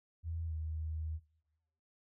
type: tone with pitch glide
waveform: sine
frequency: 82.5 to 78.96 Hz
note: E2 to D#2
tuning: +2 to +26 cents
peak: -36 dBFS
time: 0.23-1.2 s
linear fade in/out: 50 ms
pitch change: -76 cents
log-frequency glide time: 0.46-0.53 s
effects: noise-tail reverb RT60 1.0 s tail -22 dB re dry